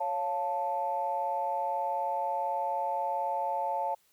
sine chord, Db augmented, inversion none, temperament equal, 554.4 / 698.5 / 880 Hz, Db5 / F5 / A5, 0 / 0 / 0 cents, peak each -35 / -34 / -30 dBFS, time 0-3.95 s, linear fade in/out 10 ms, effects tanh soft clip ceiling -19 dBFS + white hiss -68 dBFS RMS until 4.12 s

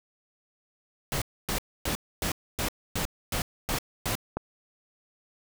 pink noise bursts, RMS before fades -29 dBFS, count 9, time 1.12-4.153 s, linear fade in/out 0 ms, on 97 ms, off 270 ms
clicks, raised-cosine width 1 ms, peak -15 dBFS, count 2, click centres 3.74 / 4.37 s
effects none

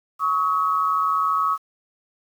sine tone pair together, 1117 / 1277.1 Hz, C#6 / D#6, +13 / +45 cents, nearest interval major second, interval 232 cents, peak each -21 dBFS, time 0.19-1.58 s, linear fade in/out 50 ms, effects 8-bit

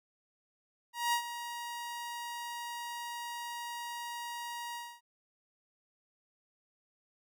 sawtooth tone with ADSR envelope, 949 Hz, A#5, 31 cents sharp, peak -23 dBFS, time 0.93-5.01 s, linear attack 200 ms, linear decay 86 ms, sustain -12 dB, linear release 260 ms, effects none

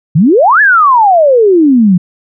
sine exponential two-way sweep, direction up then down, 138.5 to 1760 to 171 Hz, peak -3 dBFS, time 0.15-1.98 s, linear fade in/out 10 ms, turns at 0.61 s, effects none

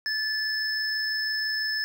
triangle tone pair together, 1737 / 5237 Hz, A6 / E8, -23 / -12 cents, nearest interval octave + perfect fifth, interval 1911 cents, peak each -26 / -28 dBFS, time 0.06-1.84 s, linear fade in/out 0 ms, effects none

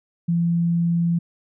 sine tone, 169.9 Hz, F3, 47 cents flat, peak -17 dBFS, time 0.28-1.19 s, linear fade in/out 10 ms, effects none

